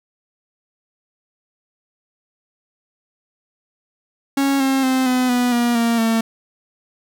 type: tone with pitch steps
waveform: 45% pulse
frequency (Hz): 275.5 / 267.8 / 260.3 / 253.1 / 246 / 239.1 / 232.5 / 226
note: C#4 / C4 / C4 / B3 / B3 / A#3 / A#3 / A3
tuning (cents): -11 / +40 / -9 / +43 / -7 / +44 / -4 / +47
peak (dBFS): -15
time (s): 4.37-6.21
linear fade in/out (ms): 5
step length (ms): 230
effects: none